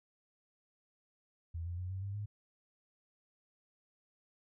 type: tone with pitch steps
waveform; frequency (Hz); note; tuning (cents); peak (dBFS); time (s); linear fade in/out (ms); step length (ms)
sine; 83.4 / 87.09 / 90.95 / 94.97 / 99.18 / 103.57; E2 / F2 / F#2 / F#2 / G2 / G#2; +21 / -4 / -29 / +46 / +21 / -4; -37; 1.54-2.26; 10; 120
effects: none